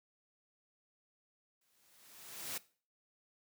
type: noise with exponential growth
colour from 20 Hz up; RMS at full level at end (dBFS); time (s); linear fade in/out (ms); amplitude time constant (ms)
white; -39; 1.61-2.58; 5; 210
effects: noise-tail reverb RT60 0.4 s tail -19 dB re dry + high-pass 100 Hz 12 dB/octave